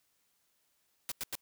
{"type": "noise bursts", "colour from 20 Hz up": "white", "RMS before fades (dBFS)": -37, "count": 3, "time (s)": [1.09, 1.353], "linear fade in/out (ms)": 0, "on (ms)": 27, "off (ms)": 91, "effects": ["white hiss -75 dBFS RMS until 1.41 s"]}